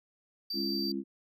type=tone; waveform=triangle; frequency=4661 Hz; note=D8; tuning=14 cents flat; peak=-32 dBFS; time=0.5-0.92 s; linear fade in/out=5 ms
type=harmonic tone; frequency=67.8 Hz; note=C#2; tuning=38 cents flat; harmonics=3 / 4 / 5; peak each=-36 / -36 / -36 dBFS; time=0.53-1.04 s; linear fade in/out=50 ms
effects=none